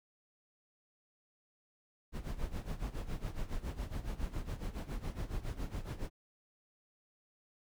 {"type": "noise with tremolo", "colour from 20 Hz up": "brown", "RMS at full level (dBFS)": -36, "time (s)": [2.12, 6.1], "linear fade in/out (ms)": 50, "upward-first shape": "sine", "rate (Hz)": 7.2, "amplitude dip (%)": 80, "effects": []}